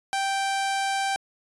sawtooth tone, 783 Hz, G5, 2 cents flat, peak -20 dBFS, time 0.13-1.16 s, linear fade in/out 0 ms, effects resampled to 24000 Hz

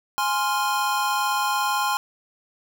square chord, F minor, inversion first, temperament equal, 830.6 / 1046.5 / 1396.9 Hz, Ab5 / C6 / F6, 0 / 0 / 0 cents, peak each -26 / -25 / -29 dBFS, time 0.18-1.97 s, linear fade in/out 0 ms, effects none

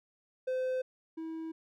triangle tone pair in turn, 514 / 323.2 Hz, C5 / E4, -31 / -34 cents, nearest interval minor sixth, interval 803 cents, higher first, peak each -28 / -35 dBFS, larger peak first, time 0.47-0.82 / 1.17-1.52 s, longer neither, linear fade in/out 10 ms, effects none

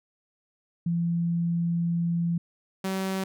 sine / sawtooth tone pair in turn, 170 / 190.82 Hz, F3 / G3, -46 / -46 cents, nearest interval major second, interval 200 cents, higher second, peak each -23 dBFS, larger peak neither, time 0.86-2.38 / 2.84-3.24 s, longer first, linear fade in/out 5 ms, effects none

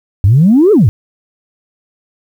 sine exponential two-way sweep, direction up then down, 89.7 to 451.7 to 89.7 Hz, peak -3 dBFS, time 0.24-0.89 s, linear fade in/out 0 ms, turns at 0.72 s, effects tanh soft clip ceiling 0 dBFS + 7-bit

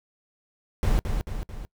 brown noise with echo, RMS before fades -21 dBFS, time 0.83-0.99 s, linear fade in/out 0 ms, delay 220 ms, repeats 3, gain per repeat -5 dB, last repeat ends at 1.65 s, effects noise-tail reverb RT60 0.1 s tail -24 dB re dry

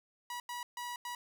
sawtooth tone bursts at uneven times, 970 Hz, B5, 31 cents flat, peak -35 dBFS, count 4, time 0.3-0.4 / 0.49-0.63 / 0.77-0.96 / 1.05-1.15 s, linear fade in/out 2 ms, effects none

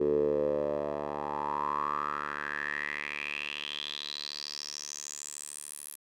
10% pulse tone with band-pass filter sweep, 73.42 Hz, D2, in tune, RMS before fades -34 dBFS, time 0-5.96 s, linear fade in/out 10 ms, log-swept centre 400 to 11000 Hz, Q 6.7, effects none

